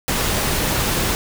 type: noise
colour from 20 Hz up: pink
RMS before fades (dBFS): -20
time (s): 0.08-1.15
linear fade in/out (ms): 0
effects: none